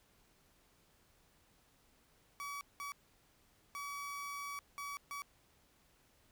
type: tone bursts at uneven times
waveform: 30% pulse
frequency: 1139 Hz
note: C#6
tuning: 47 cents sharp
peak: -39 dBFS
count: 5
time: 2.4-2.61 / 2.8-2.92 / 3.75-4.59 / 4.78-4.97 / 5.11-5.22 s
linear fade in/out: 0 ms
effects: pink hiss -70 dBFS RMS until 6.31 s